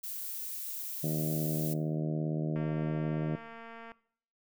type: noise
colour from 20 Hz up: violet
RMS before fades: -39 dBFS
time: 0.03-1.74 s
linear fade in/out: 10 ms
type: harmonic tone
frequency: 77.6 Hz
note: D#2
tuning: 4 cents flat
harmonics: 2 / 3 / 4 / 5 / 6 / 7 / 8 / 9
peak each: -31 / -39 / -39 / -42 / -48 / -44 / -44 / -52 dBFS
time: 1.03-3.36 s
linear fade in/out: 10 ms
type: click train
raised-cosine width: 0.5 ms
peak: -33 dBFS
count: 312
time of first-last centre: 2.56-3.918 s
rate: 229 Hz
effects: noise-tail reverb RT60 0.6 s tail -20 dB re dry